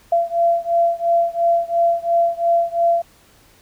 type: beating tone pair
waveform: sine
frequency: 680 / 682.9 Hz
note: F5 / F5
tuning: -46 / -39 cents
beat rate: 2.9 Hz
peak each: -17 / -18 dBFS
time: 0.12-3.02 s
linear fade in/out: 5 ms
effects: pink hiss -52 dBFS RMS until 3.61 s